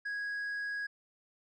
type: tone with tanh clipping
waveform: sine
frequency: 1656 Hz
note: G#6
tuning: 5 cents flat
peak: -35 dBFS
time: 0.05-0.87 s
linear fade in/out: 10 ms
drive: 3 dB
effects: none